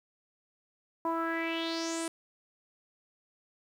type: tone with low-pass filter sweep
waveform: sawtooth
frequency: 329.6 Hz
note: E4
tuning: in tune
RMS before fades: -33 dBFS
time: 1.05-2.08 s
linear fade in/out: 2 ms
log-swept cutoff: 930 to 9800 Hz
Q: 4.9
effects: 10-bit